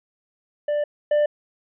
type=tone pair in turn; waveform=triangle; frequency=590 / 593.1 Hz; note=D5 / D5; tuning=+8 / +17 cents; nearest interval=unison; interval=9 cents; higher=second; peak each=-18 / -14 dBFS; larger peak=second; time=0.68-0.84 / 1.11-1.26 s; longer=first; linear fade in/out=5 ms; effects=resampled to 8000 Hz